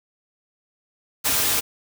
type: noise with comb filter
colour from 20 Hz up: white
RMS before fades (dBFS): -21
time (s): 1.24-1.61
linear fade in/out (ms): 20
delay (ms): 5.4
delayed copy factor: -0.6
effects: none